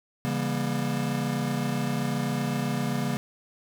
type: chord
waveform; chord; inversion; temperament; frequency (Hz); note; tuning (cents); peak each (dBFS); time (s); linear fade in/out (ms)
square; C# diminished seventh; none; just; 138.59 / 166.31 / 199.57 / 239.5; C#3 / E3 / G3 / Bb3; 0 / +16 / +31 / +47; -31 / -35 / -33 / -31; 0.25-3.17; 0
effects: none